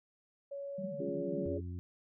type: tone with pitch glide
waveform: sine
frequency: 560 to 567.2 Hz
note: C#5 to C#5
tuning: +18 to +40 cents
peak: -39 dBFS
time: 0.51-1.58 s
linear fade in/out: 10 ms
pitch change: +22 cents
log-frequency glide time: 0.69-1.35 s
type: band-pass noise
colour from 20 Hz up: pink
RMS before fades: -43 dBFS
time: 0.78-1.48 s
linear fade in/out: 5 ms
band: 150 to 210 Hz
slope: 96 dB/octave
type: chord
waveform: sine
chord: Db major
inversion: none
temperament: equal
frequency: 277.2 / 349.2 / 415.3 Hz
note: Db4 / F4 / Ab4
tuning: 0 / 0 / 0 cents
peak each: -40 dBFS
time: 0.99-1.61 s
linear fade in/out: 20 ms
type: harmonic tone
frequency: 88.8 Hz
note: F2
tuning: 29 cents sharp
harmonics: 1 / 2 / 3 / 4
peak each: -39 / -49 / -50 / -56 dBFS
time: 1.46-1.79 s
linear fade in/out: 0 ms
effects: none